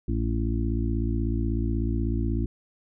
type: harmonic tone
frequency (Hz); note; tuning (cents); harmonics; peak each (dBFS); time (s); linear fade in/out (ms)
56.3; A1; +40; 1 / 2 / 4 / 5 / 6; -26 / -29 / -32 / -33 / -34; 0.08-2.46; 5
effects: none